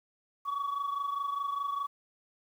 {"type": "tone pair together", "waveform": "sine", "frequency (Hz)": [1124.1, 1149], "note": ["C#6", "D6"], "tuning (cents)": [24, -38], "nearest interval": "unison", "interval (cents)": 38, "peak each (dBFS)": [-30, -34], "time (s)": [0.45, 1.87], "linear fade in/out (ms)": 20, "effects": ["tanh soft clip ceiling -28 dBFS", "10-bit"]}